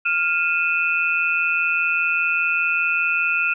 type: tone cluster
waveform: sine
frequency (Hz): 1400 / 2480 / 2645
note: F6 / D#7 / E7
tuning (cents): +4 / -6 / +5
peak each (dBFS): -22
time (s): 0.05-3.54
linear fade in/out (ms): 10
effects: none

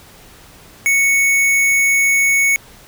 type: tone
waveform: square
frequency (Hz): 2217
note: C#7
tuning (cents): 0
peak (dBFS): -12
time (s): 0.86-2.56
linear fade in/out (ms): 0
effects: pink hiss -43 dBFS RMS until 2.87 s

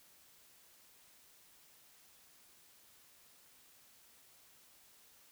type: silence
effects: white hiss -64 dBFS RMS until 5.31 s

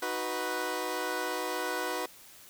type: chord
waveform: 15% pulse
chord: B major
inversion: first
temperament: equal with one note detuned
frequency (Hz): 313.1 / 370 / 493.9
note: D#4 / F#4 / B4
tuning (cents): +11 / 0 / 0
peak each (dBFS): -32 / -29 / -28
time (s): 0.02-2.06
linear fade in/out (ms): 5
effects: white hiss -53 dBFS RMS until 2.49 s

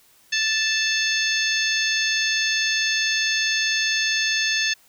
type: harmonic tone with a mistuned harmonic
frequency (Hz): 880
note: A5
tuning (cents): 0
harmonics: 2 / 3 / 4 / 5 / 6 / 7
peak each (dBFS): -24 / -26 / -27 / -28 / -29 / -29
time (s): 0.32-4.74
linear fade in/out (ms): 10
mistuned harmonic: 7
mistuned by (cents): +62
effects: white hiss -56 dBFS RMS until 4.88 s

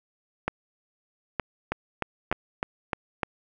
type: two click trains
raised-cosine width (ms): 0.5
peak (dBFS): -10 / -11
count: 4 / 5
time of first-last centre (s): 0.48-3.232 / 1.72-2.932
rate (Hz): 1.09 / 3.3
effects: none

